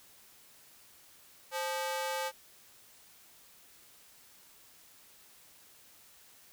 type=ring-modulated tone; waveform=sawtooth; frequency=698.5 Hz; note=F5; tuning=in tune; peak=-26 dBFS; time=1.51-2.32 s; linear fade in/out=50 ms; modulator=172 Hz; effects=white hiss -59 dBFS RMS until 6.52 s